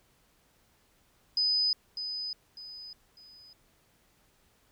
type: tone with echo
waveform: sine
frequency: 5000 Hz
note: D#8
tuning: 8 cents sharp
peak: -24 dBFS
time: 1.37-1.73 s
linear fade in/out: 2 ms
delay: 600 ms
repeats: 3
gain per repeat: -9 dB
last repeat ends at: 3.53 s
effects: pink hiss -67 dBFS RMS until 4.71 s